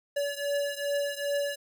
square beating tone pair, 570 / 572.5 Hz, C#5 / D5, +48 / -44 cents, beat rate 2.5 Hz, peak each -31 / -33 dBFS, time 0.16-1.56 s, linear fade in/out 10 ms, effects none

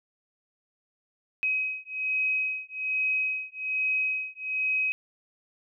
sine beating tone pair, 2534 / 2535.2 Hz, D#7 / D#7, +31 / +32 cents, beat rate 1.2 Hz, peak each -29 dBFS, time 1.43-4.92 s, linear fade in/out 0 ms, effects none

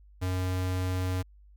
square tone, 92.1 Hz, F#2, 7 cents flat, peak -28 dBFS, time 0.21-1.23 s, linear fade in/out 20 ms, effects added 50 Hz sine -52 dBFS peak until 1.56 s

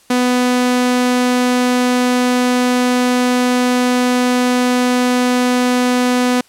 sawtooth tone, 248.6 Hz, B3, 12 cents sharp, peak -8 dBFS, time 0.1-6.41 s, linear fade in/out 5 ms, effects white hiss -50 dBFS RMS until 6.48 s + low-pass 11000 Hz 12 dB/octave

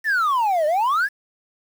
sine exponential two-way sweep, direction down then up, 1851 to 589 to 1757 Hz, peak -14 dBFS, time 0.04-1.09 s, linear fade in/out 50 ms, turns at 0.66 s, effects tanh soft clip ceiling -16 dBFS + 7-bit

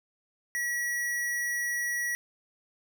square tone, 1927 Hz, B6, 43 cents flat, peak -29 dBFS, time 0.55-2.15 s, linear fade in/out 0 ms, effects none

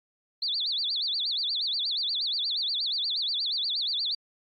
sine tone with vibrato, 3987 Hz, B7, 16 cents sharp, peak -26 dBFS, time 0.42-4.15 s, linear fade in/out 5 ms, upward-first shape sine, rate 8.4 Hz, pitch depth 290 cents each way, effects AAC 48 kbps

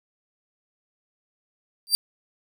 sawtooth tone with exponential growth, 4699 Hz, D8, in tune, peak -9 dBFS, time 1.87-1.95 s, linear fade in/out 0 ms, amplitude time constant 17 ms, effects none

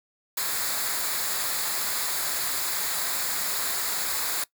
white noise with comb filter, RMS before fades -28 dBFS, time 0.37-4.44 s, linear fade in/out 5 ms, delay 0.34 ms, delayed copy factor -0.6, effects noise-tail reverb RT60 0.1 s tail -20 dB re dry

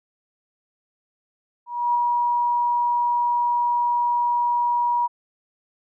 sine tone with ADSR envelope, 960 Hz, B5, 49 cents flat, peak -16 dBFS, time 1.66-5.08 s, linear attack 290 ms, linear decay 4 ms, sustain -2 dB, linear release 26 ms, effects none

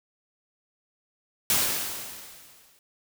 white noise with exponential decay, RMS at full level -21 dBFS, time 1.5-2.79 s, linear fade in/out 1 ms, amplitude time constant 280 ms, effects none

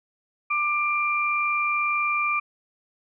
sine tone pair together, 1186 / 2372 Hz, D6 / D7, +17 / +17 cents, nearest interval octave, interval 1200 cents, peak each -24 / -24 dBFS, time 0.5-2.4 s, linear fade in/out 10 ms, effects none

